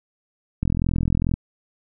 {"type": "click train", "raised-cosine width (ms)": 5, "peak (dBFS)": -9, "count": 31, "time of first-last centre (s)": [0.63, 1.339], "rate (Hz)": 42.3, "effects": []}